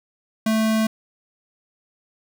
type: tone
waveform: square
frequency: 220 Hz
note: A3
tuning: in tune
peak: -18 dBFS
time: 0.46-0.87 s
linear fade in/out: 5 ms
effects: none